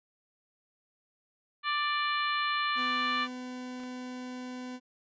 harmonic tone, 589 Hz, D5, 5 cents sharp, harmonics 2 / 3 / 4 / 5 / 6 / 7, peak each -30 / -34 / -36 / -38 / -40 / -41 dBFS, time 1.63-3.28 s, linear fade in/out 50 ms
40% pulse tone, 251.6 Hz, B3, 32 cents sharp, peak -37 dBFS, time 2.75-4.8 s, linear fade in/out 50 ms
clicks, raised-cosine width 0.3 ms, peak -34 dBFS, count 2, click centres 3.801 / 3.836 s
effects resampled to 16000 Hz

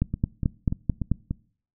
two click trains, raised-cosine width 5 ms, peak -9 / -14 dBFS, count 6 / 5, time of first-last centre 0.02-1.116 / 0.14-1.31 s, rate 4.56 / 3.42 Hz, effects noise-tail reverb RT60 0.5 s tail -23 dB re dry

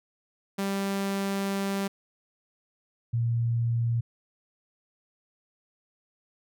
sawtooth / sine tone pair in turn, 196.8 / 117.02 Hz, G3 / A#2, +7 / +7 cents, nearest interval major sixth, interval 900 cents, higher first, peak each -23 dBFS, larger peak neither, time 0.58-1.88 / 3.13-4.01 s, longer first, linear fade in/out 10 ms, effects none

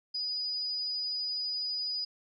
sine tone, 4944 Hz, D#8, 12 cents flat, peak -31 dBFS, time 0.14-2.05 s, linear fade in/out 10 ms, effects none

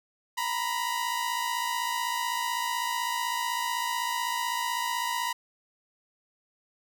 sawtooth tone pair together, 940 / 995.9 Hz, A#5 / B5, +14 / +14 cents, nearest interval minor second, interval 100 cents, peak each -27 dBFS, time 0.37-5.33 s, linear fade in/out 10 ms, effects none

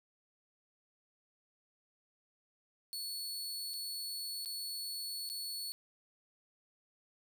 sawtooth tone with dropouts, 4412 Hz, C#8, 9 cents flat, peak -36 dBFS, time 2.93-5.72 s, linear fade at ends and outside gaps 0 ms, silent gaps 3.735-3.739 / 4.449-4.458 / 5.291-5.299 s, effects none

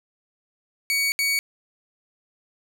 sawtooth tone bursts at uneven times, 2250 Hz, C#7, 25 cents sharp, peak -17 dBFS, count 2, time 0.9-1.12 / 1.19-1.39 s, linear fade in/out 0 ms, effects none

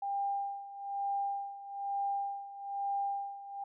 sine tone with tremolo, 798 Hz, G5, 31 cents sharp, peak -30 dBFS, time 0.02-3.64 s, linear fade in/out 5 ms, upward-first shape sine, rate 1.1 Hz, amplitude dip 80%, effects none

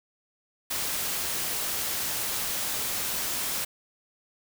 white noise, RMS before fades -30 dBFS, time 0.7-3.65 s, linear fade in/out 10 ms, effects none

